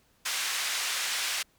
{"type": "band-pass noise", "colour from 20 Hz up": "pink", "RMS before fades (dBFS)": -31, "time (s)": [0.25, 1.43], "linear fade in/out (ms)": 10, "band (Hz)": [1700, 9000], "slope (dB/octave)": 12, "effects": ["pink hiss -66 dBFS RMS until 1.58 s"]}